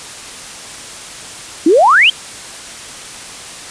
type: exponential sweep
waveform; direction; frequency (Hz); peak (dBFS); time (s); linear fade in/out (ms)
sine; up; 294.2 to 3239; -5; 1.66-2.1; 5
effects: white hiss -30 dBFS RMS until 3.7 s + resampled to 22050 Hz